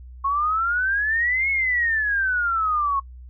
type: exponential two-way sweep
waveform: sine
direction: up then down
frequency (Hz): 1088 to 2200 to 1088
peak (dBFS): -19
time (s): 0.24-3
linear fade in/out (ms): 10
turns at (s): 1.5
effects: noise-tail reverb RT60 0.1 s tail -22 dB re dry + added 62 Hz sine -38 dBFS peak until 3.29 s